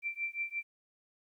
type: tone with tremolo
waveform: sine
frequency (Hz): 2349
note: D7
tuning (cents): 0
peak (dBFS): -30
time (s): 0.02-0.63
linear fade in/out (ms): 50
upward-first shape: triangle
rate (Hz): 5.7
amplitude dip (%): 100
effects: 12-bit